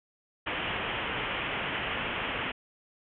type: low-pass noise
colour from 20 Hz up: white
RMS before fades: -33 dBFS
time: 0.46-2.52 s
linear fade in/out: 10 ms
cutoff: 3200 Hz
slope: 96 dB/octave
effects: none